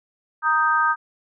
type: chord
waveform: sine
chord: Eb major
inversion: second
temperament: equal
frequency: 932.3 / 1244.5 / 1568 Hz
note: Bb5 / Eb6 / G6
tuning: 0 / 0 / 0 cents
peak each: -23 / -19 / -21 dBFS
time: 0.42-0.96 s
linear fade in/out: 50 ms
effects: none